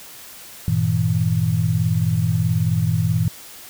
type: chord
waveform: sine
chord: E diminished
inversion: first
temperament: equal with one note detuned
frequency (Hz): 98 / 116.54 / 161.24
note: G2 / Bb2 / E3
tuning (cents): 0 / 0 / -38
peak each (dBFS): -22 / -20 / -20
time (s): 0.68-3.28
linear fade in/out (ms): 0
effects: white hiss -40 dBFS RMS until 3.69 s